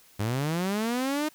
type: linear sweep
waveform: sawtooth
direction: up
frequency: 98 to 311.1 Hz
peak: -22 dBFS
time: 0.19-1.29 s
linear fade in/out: 10 ms
effects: white hiss -57 dBFS RMS until 1.34 s